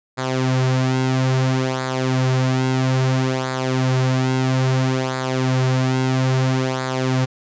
sawtooth tone with flanger, 130 Hz, C3, 11 cents flat, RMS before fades -19 dBFS, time 0.17-7.26 s, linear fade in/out 20 ms, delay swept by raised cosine 0.34 to 6.04 ms, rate 0.6 Hz, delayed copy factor -0.65, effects resampled to 16000 Hz

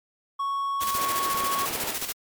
triangle tone, 1108.7 Hz, C#6, in tune, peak -23 dBFS, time 0.39-1.66 s, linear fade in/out 10 ms
white noise with tremolo, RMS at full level -29 dBFS, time 0.8-2.13 s, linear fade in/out 20 ms, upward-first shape square, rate 14 Hz, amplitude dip 55%
pink band-pass noise, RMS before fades -35 dBFS, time 0.94-1.97 s, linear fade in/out 50 ms, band 330 to 3700 Hz, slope 12 dB/octave
clicks, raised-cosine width 2 ms, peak -26 dBFS, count 8, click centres 0.951 / 1.346 / 1.405 / 1.437 / 1.709 / 1.753 / 1.839 / 2.025 s
effects MP3 96 kbps

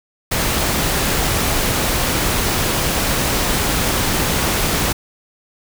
pink noise, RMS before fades -18 dBFS, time 0.31-4.93 s, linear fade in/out 10 ms, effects none

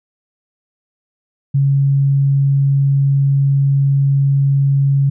sine tone, 138.59 Hz, C#3, in tune, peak -10 dBFS, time 1.54-5.1 s, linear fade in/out 10 ms, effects none

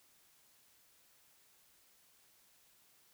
silence, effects white hiss -68 dBFS RMS until 3.13 s

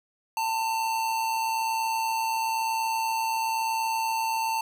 square tone with amplitude modulation, 896 Hz, A5, 31 cents sharp, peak -24 dBFS, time 0.37-4.61 s, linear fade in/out 2 ms, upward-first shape sine, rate 121 Hz, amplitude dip 40%, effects none

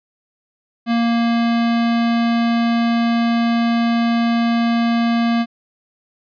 square tone, 233.1 Hz, A#3, in tune, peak -15 dBFS, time 0.86-5.46 s, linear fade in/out 50 ms, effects resampled to 11025 Hz

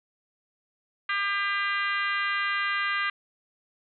harmonic tone, 400 Hz, G4, 35 cents sharp, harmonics 3 / 4 / 5 / 6 / 7 / 8 / 9 / 10, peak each -30 / -30 / -30 / -36 / -36 / -40 / -47 / -44 dBFS, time 1.09-3.1 s, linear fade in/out 5 ms, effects none

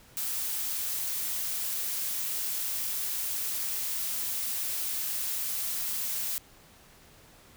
blue noise, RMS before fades -32 dBFS, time 0.17-6.38 s, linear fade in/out 0 ms, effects pink hiss -56 dBFS RMS until 7.56 s

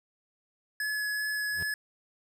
square tone with vibrato, 1700 Hz, G#6, 40 cents sharp, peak -30 dBFS, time 0.8-1.74 s, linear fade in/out 2 ms, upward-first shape sine, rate 2.6 Hz, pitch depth 8 cents each way
30% pulse tone with exponential growth, 84.2 Hz, E2, 37 cents sharp, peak -33 dBFS, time 1.48-1.63 s, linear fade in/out 0 ms, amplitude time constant 32 ms
effects none

